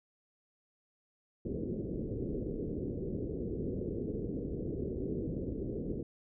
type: low-pass noise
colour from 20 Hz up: white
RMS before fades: -37 dBFS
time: 1.45-6.03 s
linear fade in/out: 5 ms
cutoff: 460 Hz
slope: 48 dB/octave
effects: none